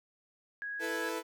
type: tone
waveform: sine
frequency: 1657 Hz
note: G#6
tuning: 4 cents flat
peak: -36 dBFS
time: 0.62-1.09 s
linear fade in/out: 0 ms
type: chord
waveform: sawtooth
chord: E suspended fourth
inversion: none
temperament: equal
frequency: 329.6 / 440 / 493.9 Hz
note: E4 / A4 / B4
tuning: 0 / 0 / 0 cents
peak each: -35 dBFS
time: 0.79-1.23 s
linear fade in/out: 50 ms
effects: none